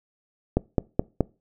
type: click train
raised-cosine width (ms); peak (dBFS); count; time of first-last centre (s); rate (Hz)
2; -6; 4; 0.57-1.207; 4.71
effects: noise-tail reverb RT60 0.3 s tail -23 dB re dry